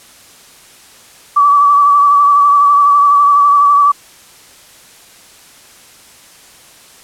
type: tone with vibrato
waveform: sine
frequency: 1150 Hz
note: D6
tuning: 37 cents flat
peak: -5 dBFS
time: 1.36-3.92 s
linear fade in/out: 10 ms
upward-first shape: sine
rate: 12 Hz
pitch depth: 32 cents each way
effects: white hiss -41 dBFS RMS until 7.03 s + low-pass 11000 Hz 12 dB/octave